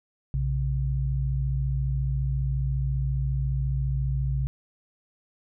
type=tone pair together; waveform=sine; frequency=60.4 / 134.93 Hz; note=B1 / C#3; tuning=-38 / -46 cents; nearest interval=octave + major second; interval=1392 cents; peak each=-26 dBFS; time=0.34-4.47 s; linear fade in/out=0 ms; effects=none